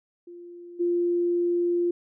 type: tone with level steps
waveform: sine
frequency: 348.2 Hz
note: F4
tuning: 5 cents flat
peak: -40 / -21 dBFS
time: 0.27-1.91 s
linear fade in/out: 5 ms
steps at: 0.79 s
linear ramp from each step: 20 ms
effects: none